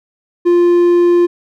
triangle tone, 349 Hz, F4, 1 cent flat, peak -5 dBFS, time 0.45-1.27 s, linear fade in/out 20 ms, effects none

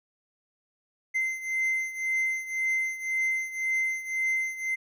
triangle beating tone pair, 2073 / 2074.9 Hz, C7 / C7, -17 / -15 cents, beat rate 1.9 Hz, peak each -26 / -30 dBFS, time 1.14-4.76 s, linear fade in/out 20 ms, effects none

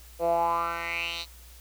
10% pulse tone with band-pass filter sweep, 168.8 Hz, E3, 41 cents sharp, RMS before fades -28 dBFS, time 0.19-1.26 s, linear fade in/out 50 ms, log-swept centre 540 to 4100 Hz, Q 5.1, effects added 60 Hz sine -48 dBFS peak until 1.6 s + white hiss -53 dBFS RMS until 1.6 s

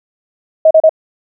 sine tone bursts, 635 Hz, D#5, 35 cents sharp, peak -3 dBFS, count 3, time 0.65-0.894 s, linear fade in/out 5 ms, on 58 ms, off 35 ms, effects none

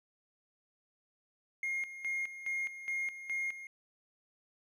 triangle tone with tremolo, 2136 Hz, C7, 35 cents sharp, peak -30 dBFS, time 1.63-3.67 s, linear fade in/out 2 ms, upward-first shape square, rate 2.4 Hz, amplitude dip 75%, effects tanh soft clip ceiling -27 dBFS

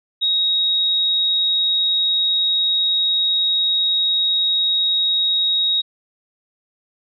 sine tone, 3782 Hz, A#7, 24 cents sharp, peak -15 dBFS, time 0.21-5.82 s, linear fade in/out 20 ms, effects none

